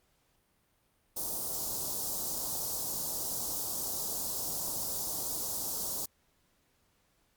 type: band-stop noise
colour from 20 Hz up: white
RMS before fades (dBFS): -35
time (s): 1.16-6.06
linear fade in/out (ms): 10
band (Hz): 970 to 4800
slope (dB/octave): 24
effects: pink hiss -72 dBFS RMS until 7.36 s + Opus 48 kbps